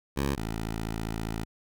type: tone pair in turn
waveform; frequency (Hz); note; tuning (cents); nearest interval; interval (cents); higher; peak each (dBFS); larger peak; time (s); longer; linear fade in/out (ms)
10% pulse; 69.3 / 55; C#2 / A1; 0 / 0; major third; 400; first; -18 / -23; first; 0.16-0.36 / 0.36-1.45; second; 20
effects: none